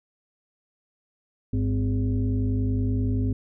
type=tone with frequency modulation; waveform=sine; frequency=102.8 Hz; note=G#2; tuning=17 cents flat; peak=-21 dBFS; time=1.53-3.33 s; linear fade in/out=5 ms; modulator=155 Hz; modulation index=1.1; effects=none